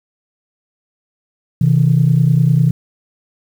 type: tone pair together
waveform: sine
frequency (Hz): 130.69 / 160.7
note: C3 / E3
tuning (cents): -2 / -44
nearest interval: major third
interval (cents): 358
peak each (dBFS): -11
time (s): 1.61-2.71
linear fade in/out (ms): 5
effects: tanh soft clip ceiling -2 dBFS + 7-bit

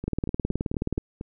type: two click trains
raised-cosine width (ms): 3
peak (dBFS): -20 / -13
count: 6 / 18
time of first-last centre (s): 0.04-1.211 / 0.08-0.979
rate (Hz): 4.27 / 18.9
effects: none

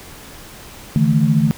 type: chord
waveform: sine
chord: D suspended second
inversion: none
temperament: equal with one note detuned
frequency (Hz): 146.83 / 161.24 / 220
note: D3 / E3 / A3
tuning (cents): 0 / -38 / 0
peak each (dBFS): -16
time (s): 0.96-1.51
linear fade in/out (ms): 0
effects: pink hiss -38 dBFS RMS until 1.57 s

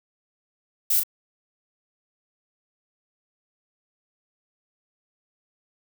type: noise with echo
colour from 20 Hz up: violet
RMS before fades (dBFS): -21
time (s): 0.9-1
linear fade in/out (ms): 5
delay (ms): 35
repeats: 1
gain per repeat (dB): -5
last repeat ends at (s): 1.035
effects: none

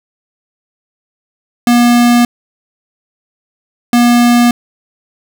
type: tone pair in turn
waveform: square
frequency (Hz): 240 / 240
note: B3 / B3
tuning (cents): -49 / -49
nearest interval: unison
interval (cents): 0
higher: neither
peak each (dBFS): -6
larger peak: neither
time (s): 1.67-2.25 / 3.93-4.51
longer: neither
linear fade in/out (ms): 2
effects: none

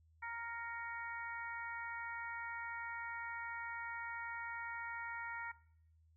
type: harmonic tone with a mistuned harmonic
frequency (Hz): 466.2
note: A#4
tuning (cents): 0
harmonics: 2 / 3 / 4 / 5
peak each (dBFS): -46 / -48 / -47 / -51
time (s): 0.22-5.52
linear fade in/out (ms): 10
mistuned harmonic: 5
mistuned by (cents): -65
effects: noise-tail reverb RT60 0.7 s tail -19 dB re dry + added 80 Hz sine -66 dBFS peak until 6.16 s

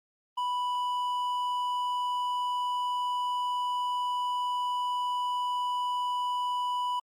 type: tone with hard clipping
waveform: triangle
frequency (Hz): 987.8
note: B5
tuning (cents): 0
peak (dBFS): -29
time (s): 0.37-7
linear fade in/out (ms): 10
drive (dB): 9
effects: Opus 32 kbps

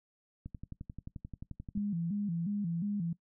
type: click train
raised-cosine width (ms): 5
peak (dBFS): -30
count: 16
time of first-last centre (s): 0.46-1.776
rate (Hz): 11.4
type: tone with vibrato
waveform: sine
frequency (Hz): 185.7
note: F#3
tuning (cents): +7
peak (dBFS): -31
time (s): 1.75-3.13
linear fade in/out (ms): 5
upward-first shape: square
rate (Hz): 2.8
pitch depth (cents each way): 170
effects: noise-tail reverb RT60 0.1 s tail -19 dB re dry

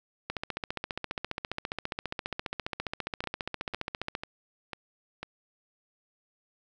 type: two click trains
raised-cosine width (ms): 0.3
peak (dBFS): -16 / -20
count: 58 / 5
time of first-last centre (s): 0.3-4.151 / 3.24-5.23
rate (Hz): 14.8 / 2.01
effects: none

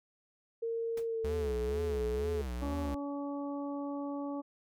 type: tone with pitch glide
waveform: sine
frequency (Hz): 458.7 to 428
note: A#4 to A4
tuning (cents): -28 to -48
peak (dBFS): -32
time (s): 0.62-2.42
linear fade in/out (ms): 10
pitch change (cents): -120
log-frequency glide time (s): 1.06-1.54
type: noise with exponential decay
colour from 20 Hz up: pink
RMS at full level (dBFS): -43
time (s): 0.97-1.08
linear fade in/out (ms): 5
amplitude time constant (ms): 22
type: tone with vibrato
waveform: square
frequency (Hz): 69.3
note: C#2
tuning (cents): 0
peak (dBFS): -36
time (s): 1.24-2.95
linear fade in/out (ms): 5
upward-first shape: sine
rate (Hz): 2.1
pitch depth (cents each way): 250
type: harmonic tone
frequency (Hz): 283.9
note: C#4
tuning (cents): +41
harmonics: 1 / 2 / 3 / 4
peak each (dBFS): -36 / -42 / -46 / -48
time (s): 2.61-4.42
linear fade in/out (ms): 20
effects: none

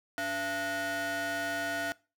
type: ring-modulated tone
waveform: 30% pulse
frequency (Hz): 391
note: G4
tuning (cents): -4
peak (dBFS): -26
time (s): 0.18-1.92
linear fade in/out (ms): 0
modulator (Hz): 1070
effects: noise-tail reverb RT60 0.3 s tail -21 dB re dry

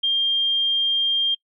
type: tone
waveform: sine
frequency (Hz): 3200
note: G7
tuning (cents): +35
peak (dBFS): -17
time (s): 0.03-1.35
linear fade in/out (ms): 10
effects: noise-tail reverb RT60 0.1 s tail -24 dB re dry

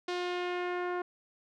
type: tone with low-pass filter sweep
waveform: sawtooth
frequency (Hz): 356.6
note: F4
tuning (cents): +36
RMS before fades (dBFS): -34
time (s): 0.08-1.02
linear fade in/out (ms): 5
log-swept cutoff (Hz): 4500 to 1400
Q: 1.4
effects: none

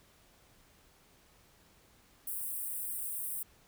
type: high-pass noise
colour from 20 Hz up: white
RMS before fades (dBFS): -38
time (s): 2.27-3.43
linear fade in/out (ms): 5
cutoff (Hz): 8300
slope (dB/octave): 96
effects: pink hiss -64 dBFS RMS until 3.67 s

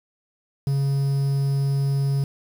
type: tone with quantisation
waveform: triangle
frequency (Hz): 138.4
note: C#3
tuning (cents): -2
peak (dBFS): -17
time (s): 0.67-2.24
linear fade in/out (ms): 2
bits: 7
effects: none

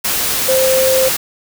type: tone in noise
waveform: sine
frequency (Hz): 523.3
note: C5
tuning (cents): 0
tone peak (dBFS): -11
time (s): 0.48-1.09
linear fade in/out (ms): 10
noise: white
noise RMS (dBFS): -17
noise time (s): 0.04-1.17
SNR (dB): +3
effects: none

